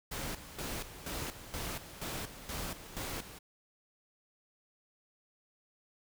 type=noise with tremolo; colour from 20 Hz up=pink; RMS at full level=-39 dBFS; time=0.11-3.39 s; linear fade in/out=10 ms; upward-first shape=square; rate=2.1 Hz; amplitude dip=70%; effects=none